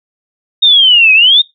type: exponential two-way sweep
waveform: sine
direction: down then up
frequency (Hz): 3730 to 2501 to 3730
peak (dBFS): -3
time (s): 0.62-1.42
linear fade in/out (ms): 10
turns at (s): 1.13
effects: noise-tail reverb RT60 0.2 s tail -22 dB re dry